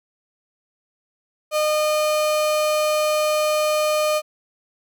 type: tone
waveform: 35% pulse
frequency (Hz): 610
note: D#5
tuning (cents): -34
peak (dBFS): -16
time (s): 1.51-4.22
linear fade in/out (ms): 50
effects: none